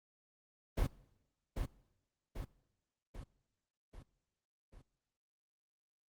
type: noise with echo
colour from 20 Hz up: brown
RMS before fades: -32 dBFS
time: 0.77-0.87 s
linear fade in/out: 10 ms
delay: 790 ms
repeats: 5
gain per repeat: -5 dB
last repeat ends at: 4.82 s
effects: noise-tail reverb RT60 1.0 s tail -22 dB re dry + Opus 24 kbps